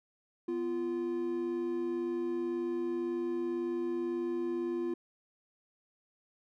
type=tone pair together; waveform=triangle; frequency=247.8 / 345.9 Hz; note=B3 / F4; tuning=+6 / -17 cents; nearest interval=tritone; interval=577 cents; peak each=-37 / -30 dBFS; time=0.48-4.94 s; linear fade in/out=5 ms; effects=none